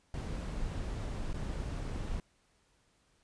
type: noise with dropouts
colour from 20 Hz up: brown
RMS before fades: -37 dBFS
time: 0.14-2.2 s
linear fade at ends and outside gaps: 1 ms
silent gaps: 1.331-1.343 s
effects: pink hiss -71 dBFS RMS until 3.23 s + resampled to 22050 Hz